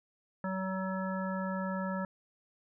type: harmonic tone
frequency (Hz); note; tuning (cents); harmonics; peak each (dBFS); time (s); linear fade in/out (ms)
189; F#3; +37; 1 / 3 / 5 / 7 / 9; -34 / -39 / -41 / -42 / -44; 0.44-2.05; 2
effects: none